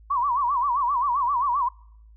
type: tone with vibrato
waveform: sine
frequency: 1049 Hz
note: C6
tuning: 4 cents sharp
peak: -20 dBFS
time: 0.1-1.69 s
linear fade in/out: 10 ms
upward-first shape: sine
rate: 7.6 Hz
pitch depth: 180 cents each way
effects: noise-tail reverb RT60 0.7 s tail -26 dB re dry + added 54 Hz sine -47 dBFS peak until 2.16 s